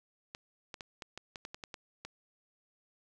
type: clicks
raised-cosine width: 0.2 ms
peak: -25 dBFS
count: 11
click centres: 0.349 / 0.742 / 0.808 / 1.022 / 1.176 / 1.358 / 1.451 / 1.545 / 1.638 / 1.742 / 2.05 s
effects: none